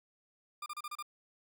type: tone bursts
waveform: 40% pulse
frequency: 1200 Hz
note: D6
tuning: 37 cents sharp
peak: -38 dBFS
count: 6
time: 0.62-1.026 s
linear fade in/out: 5 ms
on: 41 ms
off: 32 ms
effects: none

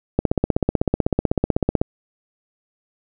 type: click train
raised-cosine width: 2 ms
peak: -3 dBFS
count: 27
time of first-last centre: 0.19-1.815 s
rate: 16 Hz
effects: none

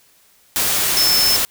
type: tone in noise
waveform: sine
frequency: 5274 Hz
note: E8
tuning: in tune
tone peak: -14 dBFS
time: 0.97-1.36 s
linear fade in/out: 0 ms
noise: white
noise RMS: -18 dBFS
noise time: 0.56-1.45 s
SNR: +1 dB
effects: white hiss -54 dBFS RMS until 1.5 s

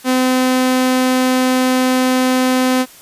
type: tone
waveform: sawtooth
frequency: 256.1 Hz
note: C4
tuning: 37 cents flat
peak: -8 dBFS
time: 0.04-2.86 s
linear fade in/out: 50 ms
effects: white hiss -41 dBFS RMS until 3.01 s + resampled to 32000 Hz

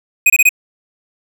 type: tone bursts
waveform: square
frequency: 2500 Hz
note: D#7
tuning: 8 cents sharp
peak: -7 dBFS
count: 4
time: 0.26-0.492 s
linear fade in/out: 5 ms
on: 40 ms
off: 24 ms
effects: none

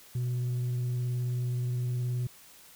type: tone with vibrato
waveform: sine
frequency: 123.47 Hz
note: B2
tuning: in tune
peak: -25 dBFS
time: 0.15-2.27 s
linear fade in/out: 5 ms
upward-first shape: square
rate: 19 Hz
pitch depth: 12 cents each way
effects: tanh soft clip ceiling -27 dBFS + white hiss -54 dBFS RMS until 2.75 s

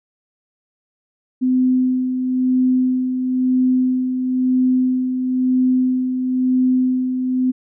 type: tone with tremolo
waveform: sine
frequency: 255.3 Hz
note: C4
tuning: 42 cents flat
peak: -12 dBFS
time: 1.41-7.52 s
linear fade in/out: 20 ms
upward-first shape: sine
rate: 1 Hz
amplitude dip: 50%
effects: none

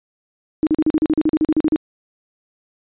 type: tone bursts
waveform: sine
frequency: 311.1 Hz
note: D#4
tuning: in tune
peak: -12 dBFS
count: 15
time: 0.63-1.76 s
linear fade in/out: 0 ms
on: 38 ms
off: 40 ms
effects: resampled to 8000 Hz

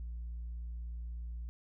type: tone with tanh clipping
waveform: triangle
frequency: 58.27 Hz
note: A#1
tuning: in tune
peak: -39 dBFS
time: 0-1.49 s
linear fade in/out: 0 ms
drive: 6 dB
effects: none

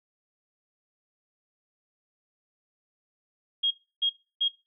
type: tone bursts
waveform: sine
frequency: 3262 Hz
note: G#7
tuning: 32 cents flat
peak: -22 dBFS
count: 3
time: 3.63-4.484 s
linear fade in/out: 10 ms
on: 78 ms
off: 310 ms
effects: noise-tail reverb RT60 0.3 s tail -21 dB re dry

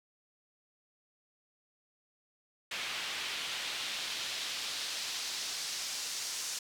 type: noise with band-pass filter sweep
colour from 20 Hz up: pink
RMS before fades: -38 dBFS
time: 2.71-6.59 s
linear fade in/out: 5 ms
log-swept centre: 2800 to 6000 Hz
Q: 1.3
effects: none

